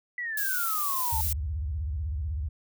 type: exponential sweep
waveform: sine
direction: down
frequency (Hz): 1991 to 868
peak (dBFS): -30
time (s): 0.18-1.21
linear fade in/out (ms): 2
type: noise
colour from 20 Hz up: violet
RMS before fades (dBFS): -30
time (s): 0.37-1.33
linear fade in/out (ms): 5
type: tone with vibrato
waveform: sine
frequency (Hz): 74.4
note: D2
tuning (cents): +23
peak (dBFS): -28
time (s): 1.12-2.49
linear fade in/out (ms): 10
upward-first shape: square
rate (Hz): 16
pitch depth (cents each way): 220
effects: none

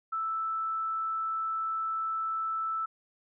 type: tone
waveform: sine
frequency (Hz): 1318.5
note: E6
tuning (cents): 0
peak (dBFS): -29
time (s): 0.12-2.86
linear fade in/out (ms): 10
effects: none

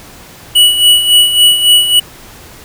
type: tone with tremolo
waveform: square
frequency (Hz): 2939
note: F#7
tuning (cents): -12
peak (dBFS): -3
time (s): 0.55-2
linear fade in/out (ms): 10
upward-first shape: sine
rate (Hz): 3.6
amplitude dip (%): 65
effects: pink hiss -35 dBFS RMS until 2.64 s

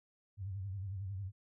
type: tone with vibrato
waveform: sine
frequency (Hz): 97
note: G2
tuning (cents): -18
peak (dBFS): -38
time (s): 0.37-1.32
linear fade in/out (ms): 50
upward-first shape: sine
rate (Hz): 11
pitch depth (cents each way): 100
effects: none

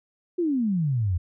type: exponential sweep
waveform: sine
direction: down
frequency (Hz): 367.2 to 82.41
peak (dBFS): -21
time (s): 0.38-1.18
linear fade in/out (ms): 10
effects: none

